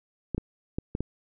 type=clicks; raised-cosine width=3 ms; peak=-16 dBFS; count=5; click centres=0.347 / 0.38 / 0.785 / 0.951 / 1.006 s; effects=none